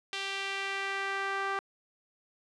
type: tone with band-pass filter sweep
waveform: sawtooth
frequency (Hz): 392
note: G4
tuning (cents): 0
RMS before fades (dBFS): -34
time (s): 0.13-1.59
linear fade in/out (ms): 0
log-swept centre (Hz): 3200 to 1300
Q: 1.6
effects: resampled to 24000 Hz